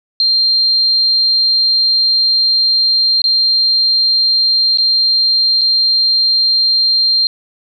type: tone with dropouts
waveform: sine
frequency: 4180 Hz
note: C8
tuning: 2 cents flat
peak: -9 dBFS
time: 0.2-7.27 s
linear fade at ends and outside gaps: 1 ms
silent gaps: 3.218-3.241 / 4.774-4.784 / 5.611-5.615 s
effects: none